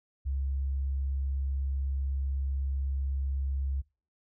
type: tone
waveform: sine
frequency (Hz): 68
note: C#2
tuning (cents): -33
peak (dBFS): -28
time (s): 0.25-3.82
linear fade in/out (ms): 20
effects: noise-tail reverb RT60 0.4 s tail -26 dB re dry